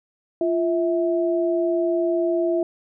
sine tone pair together, 345.3 / 651.8 Hz, F4 / E5, -20 / -20 cents, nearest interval major seventh, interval 1100 cents, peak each -20 / -23 dBFS, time 0.41-2.63 s, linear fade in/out 2 ms, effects none

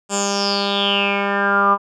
10% pulse tone with low-pass filter sweep, 200 Hz, G3, 35 cents sharp, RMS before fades -18 dBFS, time 0.09-1.78 s, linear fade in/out 50 ms, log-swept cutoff 7900 to 1100 Hz, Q 8.9, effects none

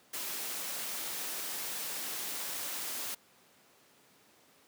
white noise, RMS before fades -38 dBFS, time 0.13-3.15 s, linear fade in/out 10 ms, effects pink hiss -63 dBFS RMS until 4.67 s + high-pass 200 Hz 12 dB/octave

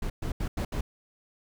brown noise bursts at uneven times, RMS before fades -30 dBFS, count 5, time 0.02-0.1 / 0.22-0.32 / 0.4-0.48 / 0.57-0.65 / 0.72-0.81 s, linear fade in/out 5 ms, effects none

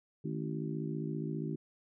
harmonic tone with a mistuned harmonic, 55 Hz, A1, in tune, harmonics 3 / 4 / 5 / 6 / 7, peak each -37 / -42 / -42 / -42 / -44 dBFS, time 0.24-1.56 s, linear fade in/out 10 ms, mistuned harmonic 3, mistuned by -120 cents, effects none

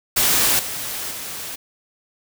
white noise with level steps, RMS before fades -17 / -28 / -31 dBFS, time 0.16-1.56 s, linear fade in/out 10 ms, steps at 0.59 / 1.11 s, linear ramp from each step 2 ms, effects none

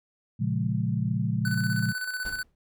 sine chord, Bb minor seventh, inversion none, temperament equal, 116.54 / 138.59 / 174.61 / 207.7 Hz, Bb2 / Db3 / F3 / Ab3, 0 / 0 / 0 / 0 cents, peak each -28 / -30 / -30 / -31 dBFS, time 0.39-1.93 s, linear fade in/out 20 ms
square tone with tremolo, 1500 Hz, F#6, 23 cents sharp, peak -29 dBFS, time 1.45-2.43 s, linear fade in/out 2 ms, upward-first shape square, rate 16 Hz, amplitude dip 50%
brown noise with exponential decay, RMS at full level -33 dBFS, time 2.25-2.55 s, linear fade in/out 2 ms, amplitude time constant 65 ms
effects none

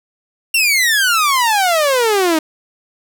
sawtooth exponential sweep, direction down, 2794 to 306 Hz, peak -8 dBFS, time 0.54-2.39 s, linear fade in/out 5 ms, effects none

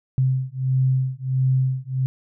sine beating tone pair, 130 / 131.5 Hz, C3 / C3, -11 / +9 cents, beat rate 1.5 Hz, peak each -21 dBFS, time 0.18-2.06 s, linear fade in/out 0 ms, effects none

